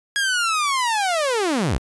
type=linear sweep; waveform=sawtooth; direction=down; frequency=1661.2 to 37.84 Hz; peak=-15 dBFS; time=0.16-1.78 s; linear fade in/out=0 ms; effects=resampled to 24000 Hz